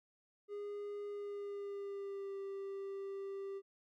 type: tone with pitch glide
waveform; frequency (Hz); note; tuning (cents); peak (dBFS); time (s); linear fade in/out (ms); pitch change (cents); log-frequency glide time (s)
triangle; 410 to 392.8; G#4 to G4; -22 to +4; -39; 0.48-3.62; 50; -74; 1.08-2.38
effects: none